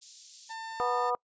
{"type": "high-pass noise", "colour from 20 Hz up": "white", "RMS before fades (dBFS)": -46, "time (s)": [0.01, 0.55], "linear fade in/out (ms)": 20, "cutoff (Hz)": 3900, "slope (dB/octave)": 24}
{"type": "tone", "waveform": "30% pulse", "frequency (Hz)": 897, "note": "A5", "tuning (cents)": 33, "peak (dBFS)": -35, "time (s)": [0.49, 1.11], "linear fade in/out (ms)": 20}
{"type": "harmonic tone", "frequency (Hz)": 244.9, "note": "B3", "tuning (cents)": -14, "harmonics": [2, 3, 4, 5], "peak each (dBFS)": [-32, -32, -32, -32], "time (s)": [0.8, 1.15], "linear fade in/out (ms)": 0}
{"effects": ["noise-tail reverb RT60 0.1 s tail -26 dB re dry", "resampled to 16000 Hz"]}